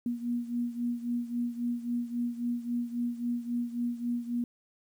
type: beating tone pair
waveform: sine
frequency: 238.6 / 242.3 Hz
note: A#3 / B3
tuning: +41 / -33 cents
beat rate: 3.7 Hz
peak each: -31 / -35 dBFS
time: 0.06-4.44 s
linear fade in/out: 2 ms
effects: 10-bit